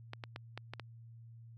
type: clicks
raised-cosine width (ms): 0.3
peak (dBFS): -26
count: 6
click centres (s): 0.134 / 0.238 / 0.361 / 0.576 / 0.736 / 0.797
effects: added 115 Hz sine -51 dBFS peak until 1.57 s